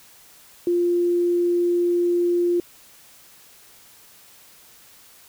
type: tone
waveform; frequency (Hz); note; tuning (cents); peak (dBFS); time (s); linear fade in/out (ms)
sine; 349.2; F4; 0; -17; 0.67-2.6; 2
effects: white hiss -50 dBFS RMS until 5.28 s

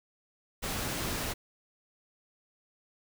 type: noise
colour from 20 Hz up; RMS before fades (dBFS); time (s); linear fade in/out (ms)
pink; -34; 0.62-1.34; 20
effects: none

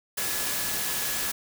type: tone in noise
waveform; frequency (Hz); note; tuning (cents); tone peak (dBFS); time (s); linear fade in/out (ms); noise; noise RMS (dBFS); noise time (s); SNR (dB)
sine; 1699; G#6; +39; -40; 0.17-1.32; 10; white; -29; 0.17-1.32; -14
effects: none

